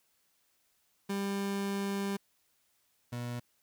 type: tone pair in turn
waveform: 30% pulse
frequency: 198.5 / 121.02 Hz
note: G3 / B2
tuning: +22 / -35 cents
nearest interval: major sixth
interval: 857 cents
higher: first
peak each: -29 / -33 dBFS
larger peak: first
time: 1.09-2.17 / 3.12-3.4 s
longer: first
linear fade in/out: 10 ms
effects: white hiss -73 dBFS RMS until 3.62 s